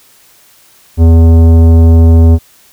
triangle tone with tanh clipping, 82.41 Hz, E2, in tune, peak -3 dBFS, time 0.97-2.39 s, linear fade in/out 50 ms, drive 18 dB, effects white hiss -44 dBFS RMS until 2.72 s

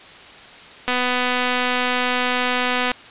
click train, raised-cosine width 0.3 ms, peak -5 dBFS, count 508, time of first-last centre 0.88-2.916 s, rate 249 Hz, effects white hiss -41 dBFS RMS until 3.1 s + resampled to 8000 Hz

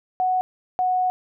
sine tone pair in turn, 740 / 736 Hz, F#5 / F#5, 0 / -9 cents, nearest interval unison, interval 9 cents, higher first, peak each -18 dBFS, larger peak neither, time 0.2-0.41 / 0.79-1.1 s, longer second, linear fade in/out 0 ms, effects none

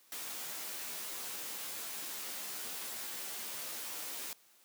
white noise with comb filter, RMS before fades -42 dBFS, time 0.12-4.33 s, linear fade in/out 2 ms, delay 13 ms, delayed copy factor +0.7, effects white hiss -65 dBFS RMS until 4.64 s + high-pass 200 Hz 12 dB/octave

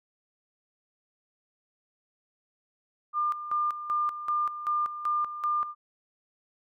sine tone with tremolo, 1200 Hz, D6, 37 cents sharp, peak -24 dBFS, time 3.13-5.75 s, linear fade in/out 50 ms, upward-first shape square, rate 2.6 Hz, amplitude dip 70%, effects none

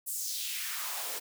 white noise with high-pass filter sweep, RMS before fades -36 dBFS, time 0.06-1.2 s, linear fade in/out 20 ms, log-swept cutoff 9700 to 390 Hz, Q 2, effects none

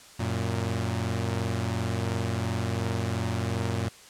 sawtooth tone pair together, 92.5 / 115.3 Hz, F#2 / A#2, 0 / -19 cents, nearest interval major third, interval 381 cents, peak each -26 / -25 dBFS, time 0.19-3.89 s, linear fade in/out 10 ms, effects white hiss -50 dBFS RMS until 4.09 s + low-pass 9000 Hz 12 dB/octave

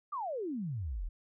sine exponential sweep, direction down, 1243 to 34.65 Hz, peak -34 dBFS, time 0.12-1.09 s, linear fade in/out 10 ms, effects none

